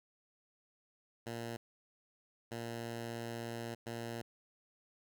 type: tone bursts at uneven times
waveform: 10% pulse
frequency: 116.54 Hz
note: A#2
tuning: in tune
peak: -32 dBFS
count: 3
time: 1.26-1.57 / 2.51-3.75 / 3.86-4.22 s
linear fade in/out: 10 ms
effects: none